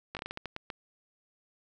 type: slowing click train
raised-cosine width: 0.3 ms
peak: -21 dBFS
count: 10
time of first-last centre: 0.15-0.702 s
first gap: 18 ms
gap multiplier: 1.29
effects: none